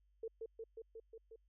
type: tone with echo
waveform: sine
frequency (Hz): 450.3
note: A4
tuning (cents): +40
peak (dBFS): -40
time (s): 0.23-0.28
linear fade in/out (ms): 5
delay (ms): 180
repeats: 6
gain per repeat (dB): -2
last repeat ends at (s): 1.36
effects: added 50 Hz sine -70 dBFS peak until 1.48 s